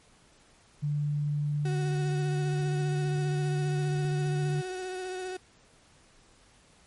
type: tone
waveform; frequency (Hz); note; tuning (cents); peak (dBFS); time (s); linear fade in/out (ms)
sine; 146.9; D3; +1; -26; 0.82-4.62; 20
type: tone with vibrato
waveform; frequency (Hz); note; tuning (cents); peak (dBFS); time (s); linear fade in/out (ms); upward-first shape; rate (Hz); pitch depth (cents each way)
35% pulse; 370; F#4; 0; -32; 1.65-5.37; 5; sine; 15; 22
effects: pink hiss -60 dBFS RMS until 6.86 s + MP3 48 kbps